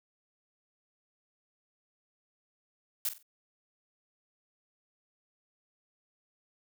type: noise with echo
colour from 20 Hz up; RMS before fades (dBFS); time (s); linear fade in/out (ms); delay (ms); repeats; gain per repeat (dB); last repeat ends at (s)
blue; -31; 3.05-3.09; 2; 46; 3; -11; 3.228
effects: none